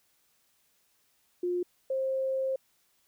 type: tone pair in turn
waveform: sine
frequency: 355.4 / 530 Hz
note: F4 / C5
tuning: +30 / +22 cents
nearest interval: perfect fifth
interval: 692 cents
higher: second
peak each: -27 dBFS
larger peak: neither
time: 1.43-1.63 / 1.9-2.56 s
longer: second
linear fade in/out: 5 ms
effects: white hiss -70 dBFS RMS until 3.07 s